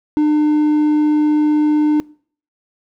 sine tone with hard clipping, 301.3 Hz, D4, 44 cents sharp, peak -12 dBFS, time 0.17-2 s, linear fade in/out 0 ms, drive 3 dB, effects noise-tail reverb RT60 0.5 s tail -24 dB re dry

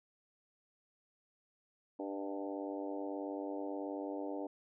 harmonic tone with a mistuned harmonic, 98.5 Hz, G2, 9 cents sharp, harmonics 3 / 4 / 5 / 6 / 7 / 8 / 9, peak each -41 / -46 / -45 / -46 / -50 / -51 / -52 dBFS, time 1.99-4.47 s, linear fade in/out 5 ms, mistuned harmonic 6, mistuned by +29 cents, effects none

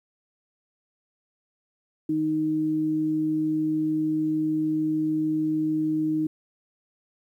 sine tone pair together, 155.56 / 311.1 Hz, D#3 / D#4, 0 / 0 cents, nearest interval octave, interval 1200 cents, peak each -34 / -22 dBFS, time 2.09-6.27 s, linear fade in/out 5 ms, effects 10-bit

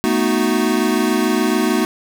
square chord, B dominant seventh, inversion third, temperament equal, 220 / 246.9 / 311.1 / 370 Hz, A3 / B3 / D#4 / F#4, 0 / 0 / 0 / 0 cents, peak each -21 dBFS, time 0.04-1.85 s, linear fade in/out 0 ms, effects none

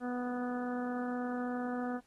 harmonic tone, 246.9 Hz, B3, in tune, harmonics 1 / 2 / 3 / 4 / 5 / 6 / 7, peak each -35 / -41 / -42 / -53 / -47 / -48 / -55 dBFS, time 0-2.01 s, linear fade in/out 50 ms, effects pink hiss -70 dBFS RMS until 2.06 s + AAC 32 kbps

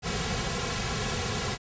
pink noise with comb filter, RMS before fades -30 dBFS, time 0.02-1.58 s, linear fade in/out 50 ms, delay 3.3 ms, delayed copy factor -0.9, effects resampled to 16000 Hz

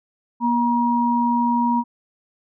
sine tone pair together, 239 / 951.9 Hz, A#3 / A#5, +43 / +36 cents, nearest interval 2 octaves, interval 2393 cents, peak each -19 dBFS, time 0.4-1.84 s, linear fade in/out 50 ms, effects none

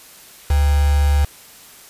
sine tone with quantisation, 72.1 Hz, D2, 31 cents flat, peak -12 dBFS, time 0.5-1.25 s, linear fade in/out 5 ms, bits 4, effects white hiss -43 dBFS RMS until 1.89 s + resampled to 32000 Hz

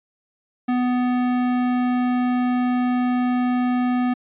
sine tone with tanh clipping, 248.4 Hz, B3, 10 cents sharp, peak -20 dBFS, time 0.68-4.14 s, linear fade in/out 10 ms, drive 18 dB, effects resampled to 8000 Hz

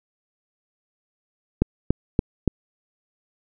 click train, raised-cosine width 3 ms, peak -4 dBFS, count 4, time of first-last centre 1.62-2.477 s, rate 3.5 Hz, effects none

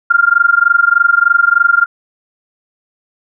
sine tone with amplitude modulation, 1396.9 Hz, F6, in tune, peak -3 dBFS, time 0.1-1.86 s, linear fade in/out 10 ms, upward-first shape sine, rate 23.3 Hz, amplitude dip 95%, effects none

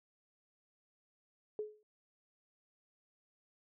sine tone with exponential decay, 425.1 Hz, G#4, 40 cents sharp, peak -33 dBFS, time 1.59-1.83 s, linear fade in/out 1 ms, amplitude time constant 51 ms, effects none

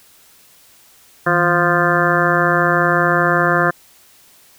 harmonic tone with a mistuned harmonic, 174.61 Hz, F3, in tune, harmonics 1 / 2 / 3 / 4 / 6 / 7 / 8 / 9 / 10, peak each -21 / -21 / -21 / -21 / -21 / -21 / -21 / -21 / -21 dBFS, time 1.26-3.71 s, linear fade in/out 10 ms, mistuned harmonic 1, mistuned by -120 cents, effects white hiss -49 dBFS RMS until 4.58 s

